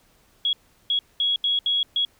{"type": "tone bursts at uneven times", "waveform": "sine", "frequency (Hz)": 3330, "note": "G#7", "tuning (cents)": 4, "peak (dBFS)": -19, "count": 6, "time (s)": [[0.45, 0.53], [0.9, 0.99], [1.2, 1.36], [1.44, 1.59], [1.66, 1.83], [1.96, 2.05]], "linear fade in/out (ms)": 2, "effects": ["pink hiss -60 dBFS RMS until 2.19 s"]}